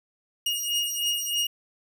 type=beating tone pair; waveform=sawtooth; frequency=2862 / 2865.2 Hz; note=F7 / F7; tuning=+42 / +44 cents; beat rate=3.2 Hz; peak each=-25 dBFS; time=0.46-1.47 s; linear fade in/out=5 ms; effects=none